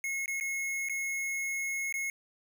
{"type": "tone with dropouts", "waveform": "square", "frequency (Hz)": 2172, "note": "C#7", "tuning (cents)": -36, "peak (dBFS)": -32, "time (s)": [0.04, 2.1], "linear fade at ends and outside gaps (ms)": 1, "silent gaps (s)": [[0.259, 0.279], [0.4, 0.409], [0.887, 0.896], [1.925, 1.94]], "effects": []}